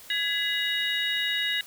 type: tone cluster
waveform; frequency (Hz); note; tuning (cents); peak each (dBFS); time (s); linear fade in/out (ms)
sine; 1670 / 2011 / 2883 / 3786; G#6 / B6 / F#7 / A#7; +9 / +31 / -46 / +26; -31 / -31 / -30 / -29; 0.1-1.61; 2
effects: white hiss -48 dBFS RMS until 1.66 s